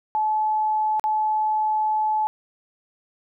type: tone with dropouts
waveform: sine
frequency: 861 Hz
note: A5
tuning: 38 cents flat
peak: -19 dBFS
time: 0.15-2.27 s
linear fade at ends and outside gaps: 0 ms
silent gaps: 0.996-1.04 s
effects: none